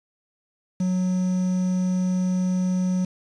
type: tone with quantisation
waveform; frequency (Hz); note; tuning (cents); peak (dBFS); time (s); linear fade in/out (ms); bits
triangle; 183.6; F#3; -13; -18; 0.8-3.05; 5; 7
effects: resampled to 22050 Hz